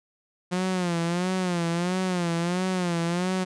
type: tone with vibrato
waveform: sawtooth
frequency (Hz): 177.1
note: F3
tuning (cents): +24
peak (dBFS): -20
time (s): 0.51-3.45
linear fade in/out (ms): 20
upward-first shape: sine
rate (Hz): 1.5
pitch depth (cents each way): 95
effects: resampled to 22050 Hz